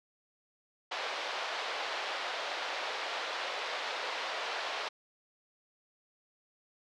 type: band-pass noise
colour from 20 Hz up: pink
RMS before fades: -37 dBFS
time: 0.91-4.89 s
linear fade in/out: 10 ms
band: 530 to 4500 Hz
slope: 24 dB/octave
effects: none